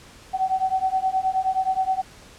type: beating tone pair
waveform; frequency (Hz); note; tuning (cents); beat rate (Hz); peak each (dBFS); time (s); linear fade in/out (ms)
sine; 753 / 762.5; F#5 / G5; +30 / -48; 9.5; -23; 0.33-2.02; 20
effects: pink hiss -47 dBFS RMS until 2.38 s + low-pass 9000 Hz 12 dB/octave